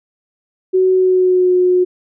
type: tone with pitch glide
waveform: sine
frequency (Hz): 373.3 to 362.9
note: F#4 to F#4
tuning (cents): +15 to -34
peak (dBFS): -9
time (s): 0.73-1.85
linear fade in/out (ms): 20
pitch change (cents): -49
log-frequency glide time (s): 0.93-1.54
effects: none